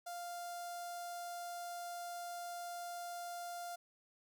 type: tone with notch filter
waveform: sawtooth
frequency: 698.5 Hz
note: F5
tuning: in tune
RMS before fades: -45 dBFS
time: 0.06-3.76 s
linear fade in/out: 10 ms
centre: 2400 Hz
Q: 0.67
effects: none